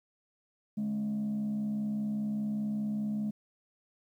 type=tone with frequency modulation; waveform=sine; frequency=210.7 Hz; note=G#3; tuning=25 cents sharp; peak=-28 dBFS; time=0.77-3.31 s; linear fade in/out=10 ms; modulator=65 Hz; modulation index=0.33; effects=tanh soft clip ceiling -28 dBFS + 11-bit